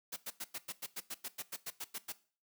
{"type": "noise bursts", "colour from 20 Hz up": "white", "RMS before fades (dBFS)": -41, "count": 15, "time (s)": [0.12, 2.125], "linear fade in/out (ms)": 10, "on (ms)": 45, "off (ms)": 95, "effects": ["noise-tail reverb RT60 0.4 s tail -18 dB re dry", "high-pass 150 Hz 12 dB/octave"]}